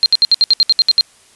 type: tone bursts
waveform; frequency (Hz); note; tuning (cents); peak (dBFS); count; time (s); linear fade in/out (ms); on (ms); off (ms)
sine; 4186; C8; 0; -6; 11; 0.03-1.009; 0; 29; 66
effects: white hiss -48 dBFS RMS until 1.35 s + resampled to 24000 Hz